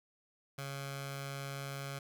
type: tone with notch filter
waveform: 15% pulse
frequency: 138.59 Hz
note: C#3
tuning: in tune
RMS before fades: -42 dBFS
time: 0.58-1.99 s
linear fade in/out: 5 ms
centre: 320 Hz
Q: 0.56
effects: none